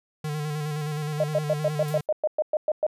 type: tone with vibrato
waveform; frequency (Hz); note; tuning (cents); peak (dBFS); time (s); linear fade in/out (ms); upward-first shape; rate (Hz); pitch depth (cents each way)
square; 150.6; D3; +44; -28; 0.24-2.01; 5; square; 9.6; 34
type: tone bursts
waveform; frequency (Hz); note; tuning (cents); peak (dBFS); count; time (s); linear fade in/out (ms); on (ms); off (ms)
sine; 613; D#5; -26; -19; 12; 1.2-2.866; 2; 38; 110
type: noise with exponential decay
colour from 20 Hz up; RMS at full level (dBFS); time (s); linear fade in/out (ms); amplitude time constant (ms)
blue; -37; 1.88-2.06; 2; 37
effects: resampled to 32000 Hz

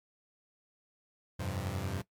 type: chord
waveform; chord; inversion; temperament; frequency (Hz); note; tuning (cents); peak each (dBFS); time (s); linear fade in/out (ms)
sawtooth; F suspended second; none; equal; 87.31 / 98 / 130.81; F2 / G2 / C3; 0 / 0 / 0; -34 / -33 / -36; 1.39-2.02; 10
effects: noise-tail reverb RT60 0.1 s tail -18 dB re dry + MP3 96 kbps

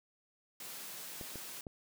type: high-pass noise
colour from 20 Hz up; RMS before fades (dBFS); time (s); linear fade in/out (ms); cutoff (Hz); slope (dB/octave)
white; -46; 0.6-1.61; 2; 130; 48
type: clicks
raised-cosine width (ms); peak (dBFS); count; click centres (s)
2; -31; 3; 1.212 / 1.357 / 1.668
effects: none

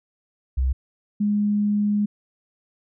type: tone pair in turn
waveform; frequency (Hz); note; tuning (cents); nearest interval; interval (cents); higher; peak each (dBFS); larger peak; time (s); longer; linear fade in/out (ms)
sine; 65 / 207; C2 / G#3; -11 / -5; octave + minor sixth; 2006; second; -18; neither; 0.57-0.73 / 1.2-2.06; second; 10
effects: none

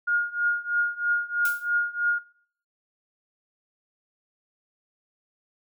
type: tone with tremolo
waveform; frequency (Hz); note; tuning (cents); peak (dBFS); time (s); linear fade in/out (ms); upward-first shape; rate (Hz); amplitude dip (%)
sine; 1425; F6; +34; -18; 0.07-2.19; 10; triangle; 3.1; 95
type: noise with exponential decay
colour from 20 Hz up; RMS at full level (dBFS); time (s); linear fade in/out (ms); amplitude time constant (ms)
blue; -31; 1.45-1.73; 2; 60
effects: noise-tail reverb RT60 0.6 s tail -22 dB re dry

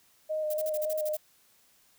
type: tone with vibrato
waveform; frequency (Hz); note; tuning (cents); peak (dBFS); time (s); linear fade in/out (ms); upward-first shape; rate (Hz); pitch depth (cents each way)
sine; 616; D#5; -17; -28; 0.29-1.17; 20; square; 3.5; 15
type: noise bursts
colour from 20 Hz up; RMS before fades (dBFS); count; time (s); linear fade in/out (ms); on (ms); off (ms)
violet; -38; 9; 0.5-1.17; 5; 38; 41
effects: white hiss -64 dBFS RMS until 1.98 s

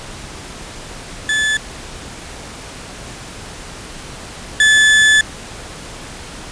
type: tone pair in turn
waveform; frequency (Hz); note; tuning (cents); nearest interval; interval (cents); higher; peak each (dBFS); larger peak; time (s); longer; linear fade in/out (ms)
35% pulse; 1733 / 1733; A6 / A6; -27 / -27; unison; 0; neither; -12 / -6; second; 1.29-1.57 / 4.6-5.21; second; 2
effects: pink hiss -32 dBFS RMS until 6.51 s + resampled to 22050 Hz

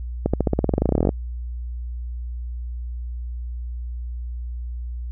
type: accelerating click train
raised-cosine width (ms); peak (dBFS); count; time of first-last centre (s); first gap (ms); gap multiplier
2; -5; 21; 0.26-1.091; 76; 0.93
effects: added 60 Hz sine -27 dBFS peak until 5.11 s

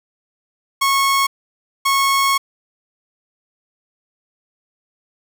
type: tone pair in turn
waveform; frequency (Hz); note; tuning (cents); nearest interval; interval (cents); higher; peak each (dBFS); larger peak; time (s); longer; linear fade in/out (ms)
sawtooth; 1097 / 1097; C#6 / C#6; -18 / -18; unison; 0; neither; -10; neither; 0.81-1.27 / 1.85-2.38; second; 10
effects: none

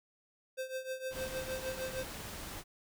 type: tone with tremolo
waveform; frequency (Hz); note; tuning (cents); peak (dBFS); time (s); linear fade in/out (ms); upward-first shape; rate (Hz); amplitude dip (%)
square; 521; C5; -7; -35; 0.57-2.04; 20; triangle; 6.5; 85
type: noise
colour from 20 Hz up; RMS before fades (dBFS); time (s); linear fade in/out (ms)
pink; -44; 1.1-2.64; 50
effects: none

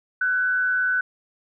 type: tone with frequency modulation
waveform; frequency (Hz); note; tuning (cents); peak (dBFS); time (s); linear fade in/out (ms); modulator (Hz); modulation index
sine; 1503; F#6; +27; -19; 0.21-1.01; 5; 121; 0.43
effects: none

